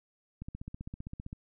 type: click train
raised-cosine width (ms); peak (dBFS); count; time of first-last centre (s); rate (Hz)
5; -28; 15; 0.42-1.329; 15.4
effects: none